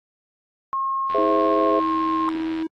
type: tone with pitch glide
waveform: sine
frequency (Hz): 1077 to 1065.2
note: C6 to C6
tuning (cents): +50 to +31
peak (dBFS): -21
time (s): 0.73-2.29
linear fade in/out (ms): 0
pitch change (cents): -19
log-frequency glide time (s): 1.62-2.14
type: click train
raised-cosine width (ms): 0.3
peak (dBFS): -22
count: 129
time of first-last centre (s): 1.1-2.624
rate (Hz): 84
type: chord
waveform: sine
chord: Ab augmented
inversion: none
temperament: equal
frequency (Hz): 415.3 / 523.3 / 659.3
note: Ab4 / C5 / E5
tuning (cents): 0 / 0 / 0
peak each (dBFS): -23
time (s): 1.14-1.8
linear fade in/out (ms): 10
type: tone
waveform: triangle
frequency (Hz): 321.6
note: E4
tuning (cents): -43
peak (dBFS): -21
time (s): 1.18-2.67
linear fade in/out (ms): 5
effects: AAC 32 kbps